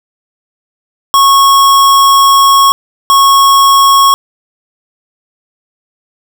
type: tone bursts at uneven times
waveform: square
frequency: 1100 Hz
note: C#6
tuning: 14 cents flat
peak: -4 dBFS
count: 2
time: 1.14-2.72 / 3.1-4.14 s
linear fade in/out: 0 ms
effects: none